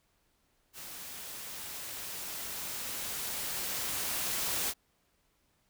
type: noise with level ramp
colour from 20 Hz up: white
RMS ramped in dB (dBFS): -45 to -32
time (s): 0.73-4.74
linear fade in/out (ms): 50
effects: pink hiss -73 dBFS RMS until 5.69 s